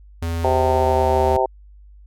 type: tone with pitch glide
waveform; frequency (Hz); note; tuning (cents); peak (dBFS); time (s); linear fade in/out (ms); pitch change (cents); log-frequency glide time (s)
square; 83.5 to 77.91; E2 to D#2; +23 to +3; -22; 0.22-1.37; 5; -120; 0.45-1.23
type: harmonic tone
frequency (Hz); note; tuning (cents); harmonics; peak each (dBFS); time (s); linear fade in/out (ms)
129.8; C3; -13; 3 / 4 / 5 / 6 / 7; -22 / -22 / -22 / -22 / -22; 0.44-1.46; 5
effects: added 50 Hz sine -42 dBFS peak until 2.06 s

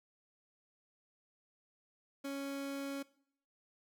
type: tone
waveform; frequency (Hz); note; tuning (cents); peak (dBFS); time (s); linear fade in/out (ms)
30% pulse; 277.2; C#4; 0; -36; 2.24-3.03; 10
effects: noise-tail reverb RT60 0.6 s tail -20 dB re dry

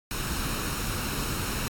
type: noise with comb filter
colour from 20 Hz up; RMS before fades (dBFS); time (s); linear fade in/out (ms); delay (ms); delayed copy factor
pink; -31; 0.11-1.68; 0; 0.74; +0.5
effects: AAC 64 kbps

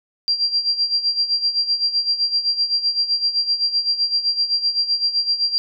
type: tone with tremolo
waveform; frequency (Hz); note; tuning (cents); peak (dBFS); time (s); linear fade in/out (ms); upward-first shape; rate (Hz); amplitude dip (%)
sine; 4744; D8; +17; -14; 0.28-5.58; 0; sine; 7.8; 75
effects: none

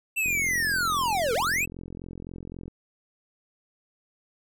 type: linear two-way sweep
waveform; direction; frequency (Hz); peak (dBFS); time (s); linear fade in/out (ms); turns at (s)
square; down then up; 2702 to 426.5 to 2702; -24; 0.16-1.66; 20; 1.34
type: click train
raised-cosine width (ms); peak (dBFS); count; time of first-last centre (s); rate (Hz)
3; -26; 107; 0.26-2.68; 43.8
effects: none

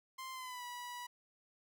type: tone with pitch glide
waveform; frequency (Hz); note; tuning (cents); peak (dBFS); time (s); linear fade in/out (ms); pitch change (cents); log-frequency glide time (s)
sawtooth; 1046.5 to 976.4; C6 to B5; 0 to -20; -40; 0.18-1.07; 10; -120; 0.32-0.64
effects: none

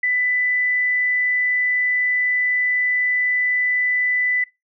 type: tone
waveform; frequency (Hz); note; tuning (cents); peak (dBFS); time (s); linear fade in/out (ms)
sine; 1992; B6; +14; -17; 0.03-4.44; 5
effects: noise-tail reverb RT60 0.2 s tail -20 dB re dry

